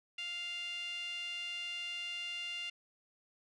5% pulse tone with band-pass filter, 698.5 Hz, F5, in tune, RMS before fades -41 dBFS, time 0.18-2.7 s, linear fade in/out 5 ms, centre 2600 Hz, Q 8.5, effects none

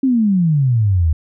sine exponential sweep, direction down, 274.2 to 75.7 Hz, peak -11 dBFS, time 0.03-1.13 s, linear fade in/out 5 ms, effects none

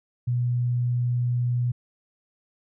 sine tone, 122.2 Hz, B2, 18 cents flat, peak -21 dBFS, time 0.27-1.72 s, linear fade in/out 10 ms, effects none

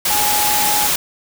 sine tone in noise, 837 Hz, G#5, 13 cents sharp, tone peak -19 dBFS, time 0.1-0.87 s, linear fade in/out 5 ms, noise white, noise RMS -17 dBFS, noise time 0.05-0.96 s, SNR -5 dB, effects none

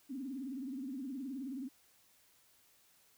sine tone with vibrato, 265.2 Hz, C4, 23 cents sharp, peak -39 dBFS, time 0.09-1.69 s, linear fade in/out 20 ms, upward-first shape triangle, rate 19 Hz, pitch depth 180 cents each way, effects white hiss -68 dBFS RMS until 3.17 s

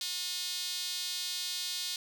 sawtooth tone with high-pass filter, 360 Hz, F#4, 47 cents flat, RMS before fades -36 dBFS, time 0.01-1.96 s, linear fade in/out 2 ms, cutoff 4000 Hz, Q 2.5, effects none

